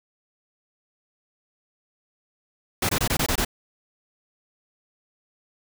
pink noise bursts, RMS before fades -23 dBFS, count 7, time 2.82-3.449 s, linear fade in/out 5 ms, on 71 ms, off 22 ms, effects none

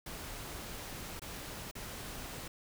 pink noise with dropouts, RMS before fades -44 dBFS, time 0.06-2.48 s, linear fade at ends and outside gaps 5 ms, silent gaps 1.196-1.218 / 1.713-1.752 s, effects none

